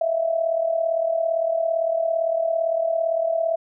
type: tone with amplitude modulation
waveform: sine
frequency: 659.3 Hz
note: E5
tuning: in tune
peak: -16 dBFS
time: 0.01-3.56 s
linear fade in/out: 5 ms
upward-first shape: sine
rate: 37.7 Hz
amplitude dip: 70%
effects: none